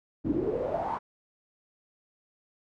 brown noise with band-pass filter sweep, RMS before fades -30 dBFS, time 0.24-0.99 s, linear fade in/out 20 ms, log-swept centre 270 to 1000 Hz, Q 6.2, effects none

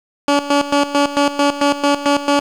15% pulse tone with tremolo, 285.8 Hz, D4, 47 cents flat, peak -5 dBFS, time 0.28-2.4 s, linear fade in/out 2 ms, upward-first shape square, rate 4.5 Hz, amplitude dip 75%, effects low-pass 7000 Hz 12 dB/octave + 7-bit

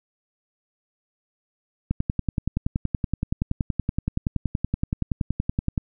click train, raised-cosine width 5 ms, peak -10 dBFS, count 42, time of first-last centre 1.91-5.778 s, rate 10.6 Hz, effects none

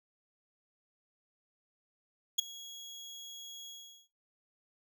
30% pulse tone with ADSR envelope, 3322 Hz, G#7, in tune, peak -19 dBFS, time 2.38-4.08 s, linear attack 12 ms, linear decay 8 ms, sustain -23 dB, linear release 400 ms, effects noise-tail reverb RT60 0.4 s tail -20 dB re dry

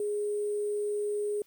sine tone with sample-and-hold, 415.3 Hz, G#4, in tune, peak -28 dBFS, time 0-1.42 s, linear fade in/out 2 ms, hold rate 8820 Hz, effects white hiss -65 dBFS RMS until 1.46 s

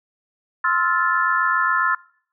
sine chord, F major seventh, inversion second, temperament just, 1047.7 / 1309.6 / 1396.9 / 1746.1 Hz, C6 / E6 / F6 / A6, +2 / -12 / 0 / -14 cents, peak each -22 dBFS, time 0.64-1.95 s, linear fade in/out 5 ms, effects noise-tail reverb RT60 0.6 s tail -23 dB re dry

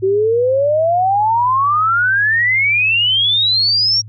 sine exponential sweep, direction up, 373.5 to 5660 Hz, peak -11 dBFS, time 0.02-4.02 s, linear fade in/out 20 ms, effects added 107 Hz sine -31 dBFS peak until 4.08 s

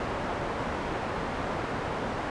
white low-pass noise, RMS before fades -32 dBFS, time 0-2.3 s, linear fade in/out 2 ms, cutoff 1000 Hz, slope 12 dB/octave, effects resampled to 22050 Hz

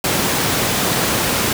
pink high-pass noise, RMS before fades -18 dBFS, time 0.04-1.53 s, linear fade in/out 2 ms, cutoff 110 Hz, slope 12 dB/octave, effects none

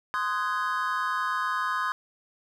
triangle chord, Ab dominant seventh, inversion first, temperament just, 1038.3 / 1245.9 / 1495.1 / 1661.2 Hz, C6 / Eb6 / Gb6 / Ab6, -14 / +2 / +18 / 0 cents, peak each -28 / -28 / -32 / -32 dBFS, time 0.14-1.92 s, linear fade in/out 0 ms, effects none

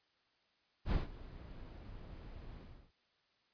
brown noise with ADSR envelope, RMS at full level -32 dBFS, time 0.85-2.92 s, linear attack 66 ms, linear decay 160 ms, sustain -18 dB, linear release 340 ms, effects white hiss -75 dBFS RMS until 3.53 s + resampled to 11025 Hz

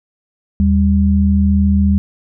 sine tone pair together, 78.7 / 198.56 Hz, D#2 / G3, +20 / +22 cents, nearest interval octave + major third, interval 1602 cents, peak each -12 dBFS, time 0.6-1.98 s, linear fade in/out 0 ms, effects none

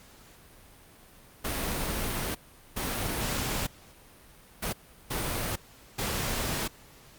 pink noise bursts at uneven times, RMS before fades -31 dBFS, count 5, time 1.44-2.35 / 2.76-3.67 / 4.62-4.73 / 5.1-5.56 / 5.98-6.68 s, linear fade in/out 10 ms, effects pink hiss -54 dBFS RMS until 7.18 s + Opus 48 kbps

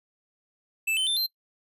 square tone with pitch steps, 2637 / 3064 / 3561 / 4138 Hz, E7 / G7 / A7 / C8, 0 / -40 / +20 / -20 cents, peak -24 dBFS, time 0.87-1.266 s, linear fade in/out 10 ms, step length 99 ms, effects noise-tail reverb RT60 0.1 s tail -22 dB re dry + resampled to 32000 Hz

